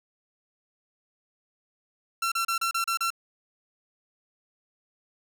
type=tone bursts; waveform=sawtooth; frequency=1354 Hz; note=E6; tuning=46 cents sharp; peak=-21 dBFS; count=7; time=2.22-3.104 s; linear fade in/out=5 ms; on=98 ms; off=33 ms; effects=none